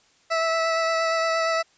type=tone with vibrato; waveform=20% pulse; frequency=655 Hz; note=E5; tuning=11 cents flat; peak=-16 dBFS; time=0.3-1.63 s; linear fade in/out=20 ms; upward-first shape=sine; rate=8.6 Hz; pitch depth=13 cents each way; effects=white hiss -60 dBFS RMS until 1.77 s + resampled to 16000 Hz